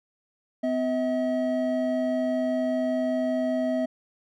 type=tone pair together; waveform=triangle; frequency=253.9 / 641 Hz; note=B3 / E5; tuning=+48 / -49 cents; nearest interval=octave + major third; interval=1603 cents; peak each=-24 dBFS; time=0.63-3.86 s; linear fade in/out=10 ms; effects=none